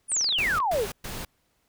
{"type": "exponential sweep", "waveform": "sine", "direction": "down", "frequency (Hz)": [9930, 370], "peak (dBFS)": -22, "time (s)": [0.08, 0.87], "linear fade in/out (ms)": 50}
{"type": "clicks", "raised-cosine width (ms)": 0.3, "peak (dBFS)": -23, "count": 11, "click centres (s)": [0.118, 0.166, 0.211, 0.244, 0.29, 0.325, 0.403, 0.442, 0.472, 0.508, 0.602]}
{"type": "noise bursts", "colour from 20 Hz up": "pink", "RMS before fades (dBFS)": -35, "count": 3, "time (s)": [0.38, 1.25], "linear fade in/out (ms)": 5, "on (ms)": 210, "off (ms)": 120}
{"effects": ["pink hiss -70 dBFS RMS until 1.68 s"]}